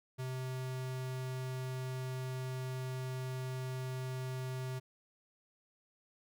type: tone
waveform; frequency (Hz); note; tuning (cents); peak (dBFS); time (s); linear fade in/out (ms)
square; 129.3; C3; -20; -38; 0.18-4.8; 20
effects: none